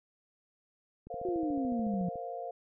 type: click train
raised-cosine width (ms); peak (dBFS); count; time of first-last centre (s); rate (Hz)
3; -35; 16; 1.07-2.157; 13.8
type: chord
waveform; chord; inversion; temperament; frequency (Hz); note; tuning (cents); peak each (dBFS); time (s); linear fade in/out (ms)
sine; Bb suspended second; none; just; 466.2 / 524.4 / 699.2; Bb4 / C5 / F5; 0 / +4 / +2; -43 / -42 / -39; 1.1-2.51; 5
type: exponential sweep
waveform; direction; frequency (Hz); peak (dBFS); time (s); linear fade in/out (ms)
sine; down; 372.4 to 174.61; -30; 1.25-2.09; 2
effects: none